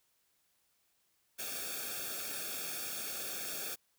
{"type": "noise with comb filter", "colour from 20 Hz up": "white", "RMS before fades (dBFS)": -40, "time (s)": [1.38, 3.76], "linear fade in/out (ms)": 20, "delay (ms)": 1, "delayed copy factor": -0.9, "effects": ["white hiss -75 dBFS RMS until 3.98 s"]}